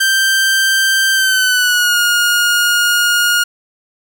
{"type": "tone with pitch glide", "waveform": "sawtooth", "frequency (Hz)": [1568, 1429.6], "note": ["G6", "F6"], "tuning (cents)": [0, 40], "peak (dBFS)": -7, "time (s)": [0, 3.44], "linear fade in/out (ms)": 10, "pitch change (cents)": -160, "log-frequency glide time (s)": [1.13, 1.97], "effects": []}